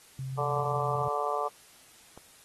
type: tone with pitch glide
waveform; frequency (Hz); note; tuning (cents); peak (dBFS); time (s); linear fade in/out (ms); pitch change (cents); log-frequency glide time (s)
sine; 132.5 to 131.58; C3 to C3; +22 to +10; -33; 0.19-1.08; 2; -12; 0.61-0.67
type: harmonic tone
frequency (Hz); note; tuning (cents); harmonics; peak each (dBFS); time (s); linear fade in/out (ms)
145.9; D3; -11; 3 / 4 / 5 / 6 / 7 / 8; -35 / -35 / -34 / -37 / -36 / -33; 0.37-1.49; 20
type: click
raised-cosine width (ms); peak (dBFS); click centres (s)
1; -34; 2.176
effects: white hiss -56 dBFS RMS until 2.44 s + AAC 32 kbps